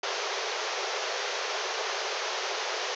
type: band-pass noise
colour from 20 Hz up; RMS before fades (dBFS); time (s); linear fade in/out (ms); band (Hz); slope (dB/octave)
pink; -32; 0.03-2.95; 5; 380 to 6500; 96
effects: none